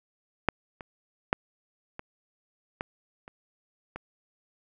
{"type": "clicks", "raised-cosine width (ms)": 0.5, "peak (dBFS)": [-6, -25, -7, -22, -16, -29, -22], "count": 7, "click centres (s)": [0.487, 0.808, 1.329, 1.994, 2.809, 3.279, 3.96], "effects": []}